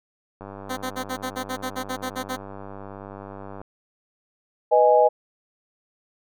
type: click train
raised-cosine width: 1 ms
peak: -24 dBFS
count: 318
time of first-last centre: 0.41-3.615 s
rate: 98.9 Hz
type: tone bursts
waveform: 10% pulse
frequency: 257.1 Hz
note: C4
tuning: 30 cents flat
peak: -18 dBFS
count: 13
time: 0.69-2.369 s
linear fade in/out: 20 ms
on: 83 ms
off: 50 ms
type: chord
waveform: sine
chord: G# minor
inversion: first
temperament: equal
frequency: 493.9 / 622.3 / 830.6 Hz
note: B4 / D#5 / G#5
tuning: 0 / 0 / 0 cents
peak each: -18 / -17 / -18 dBFS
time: 4.71-5.09 s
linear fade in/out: 20 ms
effects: none